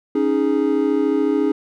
triangle chord, C# suspended second, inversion none, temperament equal, 277.2 / 311.1 / 415.3 Hz, C#4 / D#4 / G#4, 0 / 0 / 0 cents, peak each -18 dBFS, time 0.15-1.52 s, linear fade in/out 5 ms, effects none

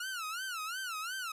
sawtooth tone with vibrato, 1396.9 Hz, F6, in tune, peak -33 dBFS, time 0-1.32 s, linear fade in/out 5 ms, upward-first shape sine, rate 2.8 Hz, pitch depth 190 cents each way, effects resampled to 32000 Hz + 11-bit

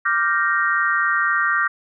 sine chord, G minor seventh, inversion second, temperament equal with one note detuned, 1174.7 / 1396.9 / 1560.8 / 1864.7 Hz, D6 / F6 / G6 / Bb6, 0 / 0 / -8 / 0 cents, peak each -22 dBFS, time 0.05-1.68 s, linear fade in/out 10 ms, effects none

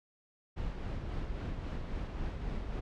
brown noise with tremolo, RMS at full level -36 dBFS, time 0.56-2.81 s, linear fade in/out 20 ms, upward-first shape sine, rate 3.7 Hz, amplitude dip 35%, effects low-pass 4000 Hz 12 dB/octave

